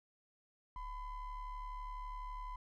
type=ring-modulated tone; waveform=triangle; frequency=520 Hz; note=C5; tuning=11 cents flat; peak=-37 dBFS; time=0.76-2.56 s; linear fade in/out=2 ms; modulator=484 Hz; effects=none

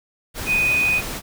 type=tone in noise; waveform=sine; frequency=2489 Hz; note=D#7; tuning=in tune; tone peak=-16 dBFS; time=0.46-1.02 s; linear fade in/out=50 ms; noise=pink; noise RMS=-29 dBFS; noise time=0.34-1.22 s; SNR=+10 dB; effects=none

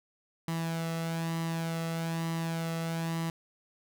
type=tone with flanger; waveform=sawtooth; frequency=164.81 Hz; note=E3; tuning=in tune; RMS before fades=-33 dBFS; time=0.48-3.3 s; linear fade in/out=2 ms; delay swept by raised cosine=1 to 1.52 ms; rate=1.1 Hz; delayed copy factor=+0.5; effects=none

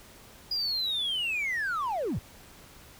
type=linear sweep; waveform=triangle; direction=down; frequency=4925 to 61.74 Hz; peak=-25 dBFS; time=0.51-2.19 s; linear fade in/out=5 ms; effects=tanh soft clip ceiling -23 dBFS + pink hiss -52 dBFS RMS until 2.99 s

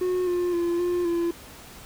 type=tone with pitch steps; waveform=triangle; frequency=364.1 / 354.4 / 344 / 353.1 / 341 Hz; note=F#4 / F4 / F4 / F4 / F4; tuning=-28 / +25 / -26 / +19 / -41 cents; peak=-20 dBFS; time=0.01-1.31 s; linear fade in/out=5 ms; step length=260 ms; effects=pink hiss -45 dBFS RMS until 1.85 s

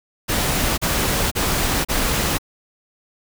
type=noise bursts; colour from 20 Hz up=pink; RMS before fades=-20 dBFS; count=4; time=0.28-2.385 s; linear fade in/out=20 ms; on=500 ms; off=35 ms; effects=none

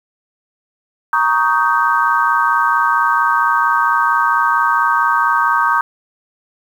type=chord; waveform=sine; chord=Eb dominant seventh; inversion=second; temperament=just; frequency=933.4 / 1120.1 / 1244.5 / 1555.6 Hz; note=Bb5 / Db6 / Eb6 / G6; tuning=+2 / +18 / 0 / -14 cents; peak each=-17 dBFS; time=1.13-5.81 s; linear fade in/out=2 ms; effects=7-bit

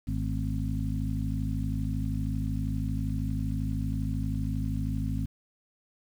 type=harmonic tone with a mistuned harmonic; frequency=52.7 Hz; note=G#1; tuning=26 cents sharp; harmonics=1 / 2 / 3 / 4 / 5; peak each=-32 / -32 / -35 / -37 / -36 dBFS; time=0.07-5.26 s; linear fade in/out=10 ms; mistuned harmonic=4; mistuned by=+77 cents; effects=9-bit

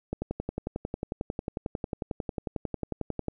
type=click train; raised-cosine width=2 ms; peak=-17 dBFS; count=36; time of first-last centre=0.13-3.283 s; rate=11.1 Hz; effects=none

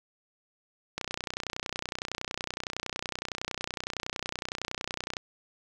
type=click train; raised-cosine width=0.2 ms; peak=-15 dBFS; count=130; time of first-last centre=0.98-5.168 s; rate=30.8 Hz; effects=none

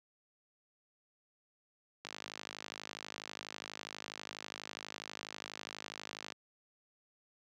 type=click train; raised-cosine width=0.2 ms; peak=-24 dBFS; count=224; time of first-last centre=2.05-6.322 s; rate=52.2 Hz; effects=high-pass 150 Hz 12 dB/octave

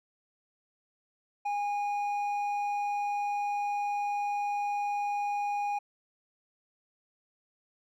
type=tone with hard clipping; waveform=sine; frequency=819 Hz; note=G#5; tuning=24 cents flat; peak=-30 dBFS; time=1.45-5.79 s; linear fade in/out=10 ms; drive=5 dB; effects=none

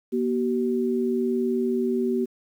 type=tone pair together; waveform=sine; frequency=240 / 381 Hz; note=B3 / G4; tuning=-49 / -49 cents; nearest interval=minor sixth; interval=800 cents; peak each=-24 dBFS; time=0.12-2.26 s; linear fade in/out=20 ms; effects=9-bit

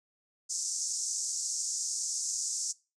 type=band-pass noise; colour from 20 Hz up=pink; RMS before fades=-34 dBFS; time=0.49-2.73 s; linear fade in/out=20 ms; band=5600 to 8100 Hz; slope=48 dB/octave; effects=noise-tail reverb RT60 0.3 s tail -22 dB re dry

